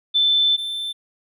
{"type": "tone pair in turn", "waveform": ["sine", "triangle"], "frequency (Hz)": [3530, 3545], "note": ["A7", "A7"], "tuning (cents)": [5, 12], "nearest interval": "unison", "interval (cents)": 7, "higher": "second", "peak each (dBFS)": [-14, -23], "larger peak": "first", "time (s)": [[0.14, 0.57], [0.57, 0.93]], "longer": "first", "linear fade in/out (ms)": 20, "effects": []}